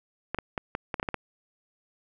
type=clicks; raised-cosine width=0.5 ms; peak=-14 dBFS; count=9; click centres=0.346 / 0.387 / 0.578 / 0.751 / 0.942 / 0.998 / 1.029 / 1.088 / 1.143 s; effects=none